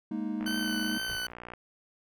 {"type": "chord", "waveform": "triangle", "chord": "Ab suspended second", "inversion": "none", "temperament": "equal", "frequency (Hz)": [207.7, 233.1, 311.1], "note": ["Ab3", "Bb3", "Eb4"], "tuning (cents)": [0, 0, 0], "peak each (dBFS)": -33, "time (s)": [0.11, 0.98], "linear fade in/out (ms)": 5}
{"type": "click train", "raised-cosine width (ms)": 0.5, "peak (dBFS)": -27, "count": 68, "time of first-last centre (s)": [0.41, 1.536], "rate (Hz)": 59.5}
{"type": "tone with vibrato", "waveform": "20% pulse", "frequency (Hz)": 1519, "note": "F#6", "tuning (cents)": 45, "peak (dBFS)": -27, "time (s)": [0.46, 1.27], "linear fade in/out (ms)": 5, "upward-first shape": "triangle", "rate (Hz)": 2.3, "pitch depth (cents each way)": 24}
{"type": "noise with exponential decay", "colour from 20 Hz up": "brown", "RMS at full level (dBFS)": -37, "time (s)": [1.09, 1.33], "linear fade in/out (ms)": 5, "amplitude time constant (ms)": 51}
{"effects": []}